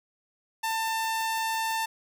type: tone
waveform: sawtooth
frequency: 894 Hz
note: A5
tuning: 27 cents sharp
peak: -23 dBFS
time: 0.63-1.86 s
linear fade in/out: 10 ms
effects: 10-bit